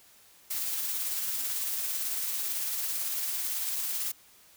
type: noise with tremolo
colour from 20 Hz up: blue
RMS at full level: -31 dBFS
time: 0.5-4.12 s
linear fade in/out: 10 ms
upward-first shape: sine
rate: 18 Hz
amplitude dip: 25%
effects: white hiss -58 dBFS RMS until 4.56 s